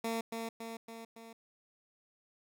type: tone with echo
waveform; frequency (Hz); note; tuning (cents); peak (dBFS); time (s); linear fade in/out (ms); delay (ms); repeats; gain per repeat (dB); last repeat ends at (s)
15% pulse; 227.6; A#3; -41; -27; 0.04-0.21; 5; 280; 4; -4; 1.33
effects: none